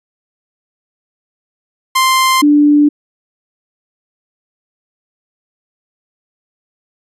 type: tone pair in turn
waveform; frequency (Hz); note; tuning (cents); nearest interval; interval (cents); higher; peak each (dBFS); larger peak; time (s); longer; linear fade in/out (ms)
sawtooth / sine; 1046.5 / 293.7; C6 / D4; 0 / 0; octave + minor seventh; 2200; first; -5; neither; 1.95-2.42 / 2.42-2.89; neither; 10
effects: resampled to 32000 Hz